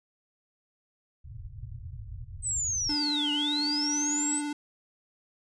white low-pass noise, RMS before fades -41 dBFS, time 1.24-2.95 s, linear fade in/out 10 ms, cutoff 130 Hz, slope 96 dB/octave
sine linear two-way sweep, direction down then up, 8250 to 2811 to 8250 Hz, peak -27 dBFS, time 2.42-4.42 s, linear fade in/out 50 ms, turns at 3.32 s
square tone with vibrato, 293.7 Hz, D4, in tune, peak -31 dBFS, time 2.89-4.53 s, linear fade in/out 5 ms, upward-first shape sine, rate 18 Hz, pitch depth 17 cents each way
effects resampled to 22050 Hz

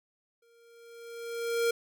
square tone with exponential growth, 466.2 Hz, A#4, in tune, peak -24 dBFS, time 0.42-1.71 s, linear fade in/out 5 ms, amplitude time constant 280 ms, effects none

